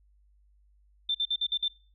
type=tone bursts; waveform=sine; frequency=3563 Hz; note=A7; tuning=21 cents sharp; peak=-25 dBFS; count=6; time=1.09-1.681 s; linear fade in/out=5 ms; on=56 ms; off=51 ms; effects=noise-tail reverb RT60 0.4 s tail -22 dB re dry + added 50 Hz sine -60 dBFS peak until 1.94 s